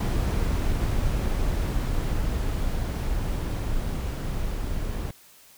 brown noise with level ramp, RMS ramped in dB -23 to -29 dBFS, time 0-5.11 s, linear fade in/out 5 ms, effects white hiss -53 dBFS RMS until 5.57 s

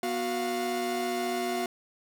45% pulse tone cluster, 243.6 / 367.1 / 696 Hz, B3 / F#4 / F5, -24 / -14 / -6 cents, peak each -35 / -32 / -32 dBFS, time 0.03-1.66 s, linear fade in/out 2 ms, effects none

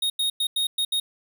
square tone bursts at uneven times, 3729 Hz, A#7, in tune, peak -22 dBFS, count 6, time 0.02-0.1 / 0.19-0.3 / 0.4-0.47 / 0.56-0.67 / 0.78-0.85 / 0.92-1 s, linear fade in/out 5 ms, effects none

